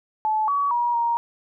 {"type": "tone with pitch steps", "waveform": "sine", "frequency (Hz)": [865, 1133, 956, 938], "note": ["A5", "C#6", "A#5", "A#5"], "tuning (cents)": [-30, 37, 43, 11], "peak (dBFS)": -19, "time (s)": [0.25, 1.17], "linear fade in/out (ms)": 0, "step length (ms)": 230, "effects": []}